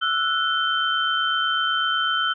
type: tone cluster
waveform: sine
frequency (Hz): 1324 / 1472 / 3094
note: E6 / F#6 / G7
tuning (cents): +7 / -9 / -23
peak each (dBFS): -24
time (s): 0.01-2.34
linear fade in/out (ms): 20
effects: none